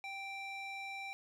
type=tone with band-pass filter; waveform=square; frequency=784 Hz; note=G5; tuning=in tune; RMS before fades=-44 dBFS; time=0.04-1.13 s; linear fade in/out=0 ms; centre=2300 Hz; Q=1.6; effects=none